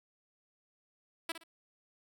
5% pulse tone with echo, 329.6 Hz, E4, in tune, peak -22 dBFS, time 1.29-1.32 s, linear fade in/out 5 ms, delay 59 ms, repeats 2, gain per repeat -11 dB, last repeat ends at 1.438 s, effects none

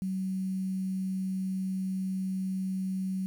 sine tone with quantisation, 189 Hz, F#3, 37 cents sharp, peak -29 dBFS, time 0.02-3.26 s, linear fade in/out 0 ms, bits 9, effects none

